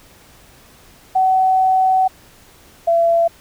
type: tone pair in turn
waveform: sine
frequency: 754 / 674.3 Hz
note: F#5 / E5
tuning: +32 / +39 cents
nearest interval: major second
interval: 193 cents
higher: first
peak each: -11 dBFS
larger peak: neither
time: 1.15-2.08 / 2.87-3.28 s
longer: first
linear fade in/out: 10 ms
effects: pink hiss -47 dBFS RMS until 3.4 s